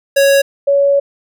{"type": "tone pair in turn", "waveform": ["square", "sine"], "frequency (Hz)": [554.4, 561.5], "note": ["C#5", "C#5"], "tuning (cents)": [0, 22], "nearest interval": "unison", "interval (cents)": 22, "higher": "second", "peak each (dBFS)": -8, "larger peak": "neither", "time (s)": [[0.16, 0.42], [0.67, 1]], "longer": "second", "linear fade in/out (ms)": 10, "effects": []}